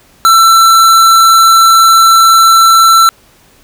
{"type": "tone", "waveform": "square", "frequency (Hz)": 1339, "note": "E6", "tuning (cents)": 27, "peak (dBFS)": -3, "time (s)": [0.25, 3.09], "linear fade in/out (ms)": 0, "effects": ["pink hiss -45 dBFS RMS until 3.63 s"]}